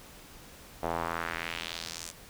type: tone with band-pass filter sweep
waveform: square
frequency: 41.76 Hz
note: E1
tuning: 23 cents sharp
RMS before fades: -36 dBFS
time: 0.82-2.12 s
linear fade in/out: 20 ms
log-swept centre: 690 to 7900 Hz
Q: 1.8
effects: pink hiss -51 dBFS RMS until 2.29 s